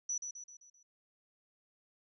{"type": "tone with echo", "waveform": "sine", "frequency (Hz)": 5920, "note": "F#8", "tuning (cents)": 0, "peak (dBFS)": -33, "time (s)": [0.09, 0.18], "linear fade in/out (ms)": 5, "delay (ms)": 130, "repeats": 5, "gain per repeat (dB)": -6, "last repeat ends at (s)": 0.83, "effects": []}